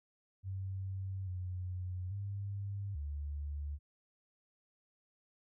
sine tone with pitch steps, 95.7 / 91.1 / 99.8 / 72.8 Hz, G2 / F#2 / G2 / D2, -41 / -26 / +32 / -15 cents, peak -37 dBFS, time 0.43-3.79 s, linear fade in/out 50 ms, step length 840 ms, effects none

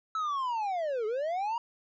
triangle linear two-way sweep, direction down then up, 1318.5 to 415.3 to 958 Hz, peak -27 dBFS, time 0.15-1.58 s, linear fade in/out 2 ms, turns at 1.06 s, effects resampled to 16000 Hz

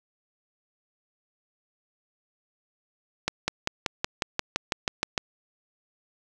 accelerating click train, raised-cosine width 0.2 ms, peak -7 dBFS, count 12, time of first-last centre 3.28-5.178 s, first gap 200 ms, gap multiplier 0.97, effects none

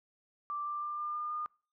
sine tone with pitch steps, 1174.7 / 1182.9 / 1191.1 / 1199.4 / 1207.7 / 1216.1 Hz, D6 / D6 / D6 / D6 / D6 / D#6, 0 / +12 / +24 / +36 / +48 / -40 cents, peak -34 dBFS, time 0.5-1.46 s, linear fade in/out 0 ms, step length 160 ms, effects noise-tail reverb RT60 0.4 s tail -25 dB re dry

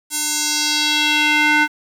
square tone with band-pass filter sweep, 300 Hz, D4, 37 cents sharp, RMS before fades -17 dBFS, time 0.1-1.68 s, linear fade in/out 50 ms, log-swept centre 9000 to 1700 Hz, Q 1.9, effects 7-bit

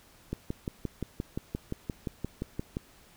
click train, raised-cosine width 3 ms, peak -19 dBFS, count 15, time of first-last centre 0.33-2.769 s, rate 5.74 Hz, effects pink hiss -58 dBFS RMS until 3.16 s

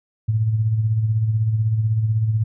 sine tone with tremolo, 110 Hz, A2, in tune, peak -14 dBFS, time 0.28-2.44 s, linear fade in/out 10 ms, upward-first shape sine, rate 16 Hz, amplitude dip 50%, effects none

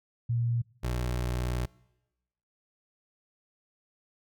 sine / 25% pulse tone pair in turn, 118 / 61.12 Hz, A#2 / B1, +22 / -17 cents, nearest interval major seventh, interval 1139 cents, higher first, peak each -25 dBFS, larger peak neither, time 0.29-0.62 / 0.83-1.66 s, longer second, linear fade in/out 10 ms, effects noise-tail reverb RT60 1.0 s tail -24 dB re dry

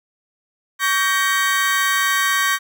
35% pulse chord, G diminished, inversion second, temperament just, 1128.9 / 1568 / 1881.6 Hz, Db6 / G6 / Bb6, +31 / 0 / +16 cents, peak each -19 dBFS, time 0.79-2.59 s, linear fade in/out 50 ms, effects none

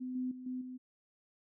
sine tone with level steps, 254.1 Hz, B3, 49 cents sharp, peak -37 / -33 / -44 / -36 / -42 dBFS, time 0-0.78 s, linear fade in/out 20 ms, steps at 0.15 / 0.31 / 0.46 / 0.61 s, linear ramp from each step 5 ms, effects none

